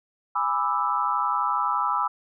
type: chord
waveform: sine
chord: E dominant seventh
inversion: first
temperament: just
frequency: 824.1 / 988.9 / 1186.7 / 1318.5 Hz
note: G#5 / B5 / D6 / E6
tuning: -14 / +2 / +18 / 0 cents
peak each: -30 / -26 / -28 / -26 dBFS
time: 0.35-2.08 s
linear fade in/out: 10 ms
effects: none